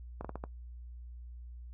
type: slowing click train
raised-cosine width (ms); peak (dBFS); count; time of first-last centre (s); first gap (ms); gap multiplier
1; -25; 5; 0.21-0.439; 36; 1.32
effects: noise-tail reverb RT60 0.1 s tail -18 dB re dry + added 60 Hz sine -44 dBFS peak until 1.73 s